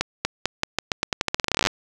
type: accelerating click train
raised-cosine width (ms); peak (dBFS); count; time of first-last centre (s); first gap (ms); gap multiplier
0.2; -3; 24; 0.01-1.671; 240; 0.86
effects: none